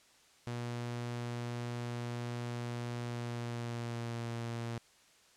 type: tone with pitch glide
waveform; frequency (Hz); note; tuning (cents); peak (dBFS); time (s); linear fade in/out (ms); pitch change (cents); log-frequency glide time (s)
sawtooth; 120.1 to 116.88; B2 to A#2; -48 to +5; -33; 0.47-4.78; 0; -47; 3-4.26
effects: white hiss -64 dBFS RMS until 5.36 s + low-pass 8000 Hz 12 dB/octave